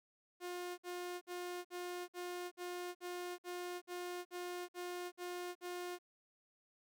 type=tone bursts; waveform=sawtooth; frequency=355.9 Hz; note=F4; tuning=33 cents sharp; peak=-38 dBFS; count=13; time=0.4-5.988 s; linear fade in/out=50 ms; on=380 ms; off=54 ms; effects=none